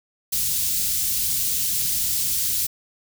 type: band-stop noise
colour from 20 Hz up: white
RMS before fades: -23 dBFS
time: 0.32-2.67 s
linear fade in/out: 10 ms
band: 140 to 4500 Hz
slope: 12 dB/octave
effects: none